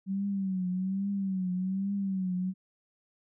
sine tone with vibrato, 190.6 Hz, G3, 48 cents flat, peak -28 dBFS, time 0.06-2.54 s, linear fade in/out 50 ms, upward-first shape triangle, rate 1.2 Hz, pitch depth 97 cents each way, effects none

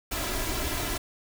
pink noise with comb filter, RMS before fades -30 dBFS, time 0.11-0.98 s, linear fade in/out 10 ms, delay 3 ms, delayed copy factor +0.65, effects none

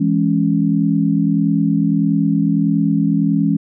sine chord, C# minor, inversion first, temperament just, 166.31 / 207.9 / 277.2 Hz, E3 / G#3 / C#4, +16 / +2 / 0 cents, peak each -17 dBFS, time 0-3.57 s, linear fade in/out 10 ms, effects none

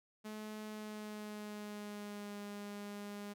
sawtooth tone with pitch glide, 214.2 to 204.5 Hz, A3 to G#3, -46 to -26 cents, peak -40 dBFS, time 0.24-3.34 s, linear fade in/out 20 ms, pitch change -80 cents, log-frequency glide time 0.67-2.38 s, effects none

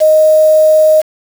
sine tone with quantisation, 622.3 Hz, D#5, in tune, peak -4 dBFS, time 0-1.02 s, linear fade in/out 20 ms, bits 4, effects none

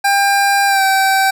25% pulse tone with pitch glide, 798 to 773.5 Hz, G5 to G5, +31 to -23 cents, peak -7 dBFS, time 0.04-1.31 s, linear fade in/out 10 ms, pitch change -54 cents, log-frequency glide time 0.67-0.83 s, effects none

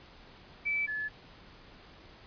sine tone pair in turn, 2312 / 1719.6 Hz, D7 / A6, -28 / -40 cents, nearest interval perfect fourth, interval 512 cents, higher first, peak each -28 / -32 dBFS, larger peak first, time 0.65-0.87 / 0.87-1.09 s, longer neither, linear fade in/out 20 ms, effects pink hiss -54 dBFS RMS until 2.26 s + resampled to 11025 Hz

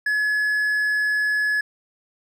triangle tone, 1700 Hz, G#6, 40 cents sharp, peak -17 dBFS, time 0.06-1.61 s, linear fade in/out 5 ms, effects none

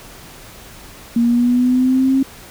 sine linear sweep, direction up, 233.1 to 269.4 Hz, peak -11 dBFS, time 1.16-2.23 s, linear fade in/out 5 ms, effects pink hiss -39 dBFS RMS until 2.5 s

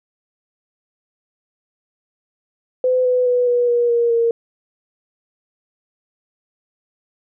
sine tone with pitch steps, 508 / 500.4 / 493 / 485.6 / 478.4 / 471.3 / 464.2 Hz, B4 / B4 / B4 / B4 / A#4 / A#4 / A#4, +49 / +23 / -3 / -29 / +45 / +19 / -7 cents, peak -13 dBFS, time 2.84-4.31 s, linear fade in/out 2 ms, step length 210 ms, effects none

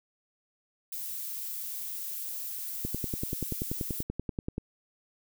violet noise, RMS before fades -37 dBFS, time 0.92-4.03 s, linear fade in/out 5 ms
click train, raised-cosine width 3 ms, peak -19 dBFS, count 19, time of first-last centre 2.85-4.581 s, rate 10.4 Hz
effects none

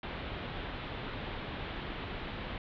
pink low-pass noise, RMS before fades -40 dBFS, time 0.03-2.58 s, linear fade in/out 2 ms, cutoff 3800 Hz, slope 48 dB/octave, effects none

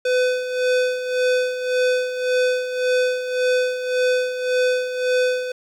square tone with tremolo, 503 Hz, B4, 32 cents sharp, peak -16 dBFS, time 0.05-5.52 s, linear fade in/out 5 ms, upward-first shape sine, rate 1.8 Hz, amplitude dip 65%, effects low-pass 6000 Hz 12 dB/octave + 8-bit

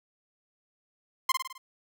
sawtooth tone with echo, 1046.5 Hz, C6, in tune, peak -17 dBFS, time 1.29-1.32 s, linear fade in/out 5 ms, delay 52 ms, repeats 5, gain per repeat -5 dB, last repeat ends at 1.58 s, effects none

